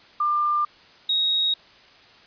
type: tone pair in turn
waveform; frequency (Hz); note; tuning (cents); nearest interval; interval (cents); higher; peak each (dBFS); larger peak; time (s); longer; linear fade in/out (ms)
sine; 1195 / 3774; D6 / A#7; +30 / +21; octave + minor sixth; 1991; second; -19; neither; 0.2-0.65 / 1.09-1.54; neither; 5
effects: white hiss -51 dBFS RMS until 2.26 s + resampled to 11025 Hz